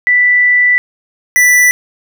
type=tone pair in turn; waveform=sine / square; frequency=1975.5 / 1975.5 Hz; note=B6 / B6; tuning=0 / 0 cents; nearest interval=unison; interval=0 cents; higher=neither; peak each=-6 dBFS; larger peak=neither; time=0.07-0.78 / 1.36-1.71 s; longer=first; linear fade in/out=0 ms; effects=none